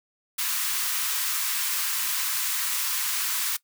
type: high-pass noise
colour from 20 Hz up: white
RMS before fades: -27 dBFS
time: 0.38-3.57 s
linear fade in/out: 10 ms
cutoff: 960 Hz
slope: 48 dB/octave
effects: noise-tail reverb RT60 0.1 s tail -20 dB re dry